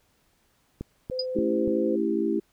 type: click train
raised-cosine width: 3 ms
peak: -20 dBFS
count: 4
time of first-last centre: 0.81-1.677 s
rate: 3.46 Hz
type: tone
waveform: sine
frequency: 512 Hz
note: C5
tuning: 38 cents flat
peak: -28 dBFS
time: 1.11-1.96 s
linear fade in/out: 10 ms
type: tone with exponential decay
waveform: sine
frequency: 4956 Hz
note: D#8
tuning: 8 cents flat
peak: -22 dBFS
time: 1.19-1.26 s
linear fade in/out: 5 ms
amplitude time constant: 15 ms
type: chord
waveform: sine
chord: A dominant seventh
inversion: none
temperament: equal with one note detuned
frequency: 220 / 277.2 / 329.6 / 394 Hz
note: A3 / C#4 / E4 / G4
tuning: 0 / 0 / 0 / +9 cents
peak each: -29 / -32 / -26 / -28 dBFS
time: 1.35-2.4 s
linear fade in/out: 10 ms
effects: pink hiss -67 dBFS RMS until 2.52 s